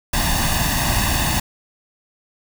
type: noise with comb filter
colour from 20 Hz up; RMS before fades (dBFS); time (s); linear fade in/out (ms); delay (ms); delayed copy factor
pink; -19; 0.13-1.4; 5; 1.1; +0.8
effects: none